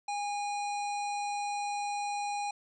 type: harmonic tone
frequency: 818 Hz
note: G#5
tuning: 26 cents flat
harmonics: 1 / 3 / 5 / 7 / 9 / 10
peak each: -32 / -42 / -46 / -49 / -51 / -52 dBFS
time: 0.08-2.51 s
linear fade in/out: 5 ms
effects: none

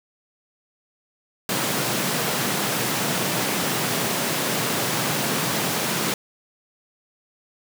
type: high-pass noise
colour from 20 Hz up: pink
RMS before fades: -24 dBFS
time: 1.49-6.14 s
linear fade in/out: 2 ms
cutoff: 120 Hz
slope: 48 dB/octave
effects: none

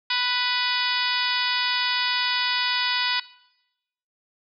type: harmonic tone with a mistuned harmonic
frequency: 494.1 Hz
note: B4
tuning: 1 cent sharp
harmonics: 2 / 3 / 4 / 5 / 6 / 7 / 8 / 9 / 10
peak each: -30 / -30 / -30 / -30 / -30 / -30 / -30 / -30 / -30 dBFS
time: 0.1-3.2 s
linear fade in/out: 5 ms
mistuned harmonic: 8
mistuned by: -47 cents
effects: noise-tail reverb RT60 0.9 s tail -20 dB re dry

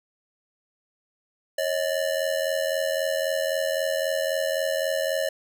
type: ring-modulated tone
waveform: square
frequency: 590 Hz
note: D5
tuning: 8 cents sharp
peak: -21 dBFS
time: 1.58-5.29 s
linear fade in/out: 5 ms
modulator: 41.9 Hz
effects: none

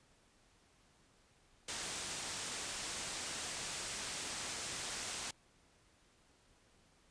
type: low-pass noise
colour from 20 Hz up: white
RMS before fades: -43 dBFS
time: 1.68-5.31 s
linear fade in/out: 5 ms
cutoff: 9200 Hz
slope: 48 dB/octave
effects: pink hiss -69 dBFS RMS until 7.1 s + resampled to 22050 Hz

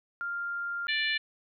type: tone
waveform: sine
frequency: 1396.9 Hz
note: F6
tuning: in tune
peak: -31 dBFS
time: 0.21-0.87 s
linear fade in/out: 0 ms
type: harmonic tone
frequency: 588 Hz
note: D5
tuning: 2 cents sharp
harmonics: 3 / 4 / 5 / 6 / 7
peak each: -30 / -32 / -34 / -36 / -37 dBFS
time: 0.88-1.18 s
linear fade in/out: 10 ms
effects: none

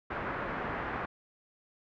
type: low-pass noise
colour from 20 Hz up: white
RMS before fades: -36 dBFS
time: 0.1-1.06 s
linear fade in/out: 10 ms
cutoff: 1700 Hz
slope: 24 dB/octave
effects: none

